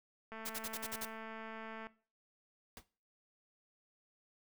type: click train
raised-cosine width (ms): 0.5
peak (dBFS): -33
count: 345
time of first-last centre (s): 0.32-1.87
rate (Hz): 222
type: noise bursts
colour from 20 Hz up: white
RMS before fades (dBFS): -41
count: 7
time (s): 0.45-1.055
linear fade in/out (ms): 10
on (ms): 47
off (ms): 46
type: noise with exponential decay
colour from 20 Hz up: pink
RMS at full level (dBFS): -45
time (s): 2.77-2.85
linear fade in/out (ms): 1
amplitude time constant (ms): 17
effects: noise-tail reverb RT60 0.4 s tail -19 dB re dry